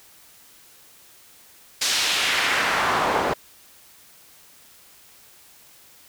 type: noise with band-pass filter sweep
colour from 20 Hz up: pink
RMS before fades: -22 dBFS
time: 1.81-3.34 s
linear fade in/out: 10 ms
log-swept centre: 5000 to 640 Hz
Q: 1.2
effects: white hiss -51 dBFS RMS until 6.08 s